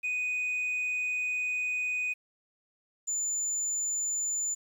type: tone pair in turn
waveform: sine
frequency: 2489 / 7040 Hz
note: D#7 / A8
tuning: 0 / 0 cents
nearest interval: octave + tritone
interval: 1800 cents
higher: second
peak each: -26 dBFS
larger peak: neither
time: 0.03-2.14 / 3.07-4.55 s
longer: first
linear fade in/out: 20 ms
effects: tanh soft clip ceiling -27 dBFS + 10-bit